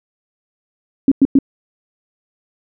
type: tone bursts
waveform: sine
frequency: 272.4 Hz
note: C#4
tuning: 30 cents flat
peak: -6 dBFS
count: 3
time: 1.08-1.388 s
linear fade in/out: 2 ms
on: 36 ms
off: 100 ms
effects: none